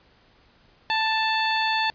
harmonic tone, 882 Hz, A5, 4 cents sharp, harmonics 1 / 2 / 3 / 4 / 5, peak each -24 / -27 / -29 / -30 / -31 dBFS, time 0.9-1.9 s, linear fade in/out 0 ms, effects pink hiss -58 dBFS RMS until 1.94 s + resampled to 11025 Hz

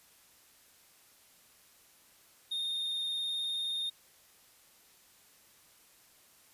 triangle tone with vibrato, 3672 Hz, A#7, 27 cents flat, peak -31 dBFS, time 2.51-3.9 s, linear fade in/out 10 ms, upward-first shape triangle, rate 19 Hz, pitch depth 23 cents each way, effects white hiss -62 dBFS RMS until 6.53 s + resampled to 32000 Hz

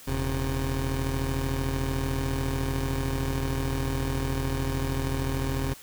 20% pulse tone pair together, 40.2 / 134.2 Hz, E1 / C3, -43 / +44 cents, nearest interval octave + major sixth, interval 2087 cents, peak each -24 dBFS, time 0.07-5.74 s, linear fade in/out 10 ms, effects white hiss -48 dBFS RMS until 5.82 s

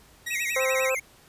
sawtooth tone with tremolo, 1901 Hz, A#6, 33 cents sharp, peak -25 dBFS, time 0.26-0.9 s, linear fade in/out 10 ms, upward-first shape triangle, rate 14 Hz, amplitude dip 55%
square tone with vibrato, 2349 Hz, D7, in tune, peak -28 dBFS, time 0.3-1 s, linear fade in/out 10 ms, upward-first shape sine, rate 10 Hz, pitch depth 210 cents each way
harmonic tone, 261.6 Hz, C4, in tune, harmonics 2 / 3 / 4 / 5 / 6, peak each -24 / -39 / -34 / -35 / -40 dBFS, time 0.56-0.95 s, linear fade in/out 5 ms
effects pink hiss -55 dBFS RMS until 1.28 s + resampled to 32000 Hz

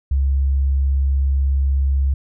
sine tone, 68.2 Hz, C#2, 28 cents flat, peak -14 dBFS, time 0.11-2.14 s, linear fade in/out 5 ms, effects none

